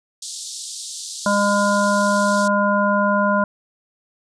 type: band-pass noise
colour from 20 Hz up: white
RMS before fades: -32 dBFS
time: 0.22-2.48 s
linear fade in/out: 5 ms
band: 3600 to 8900 Hz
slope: 48 dB/octave
type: harmonic tone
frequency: 203.3 Hz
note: G#3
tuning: 37 cents flat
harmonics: 1 / 3 / 5 / 7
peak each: -20 / -20 / -20 / -22 dBFS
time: 1.26-3.44 s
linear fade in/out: 2 ms
effects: none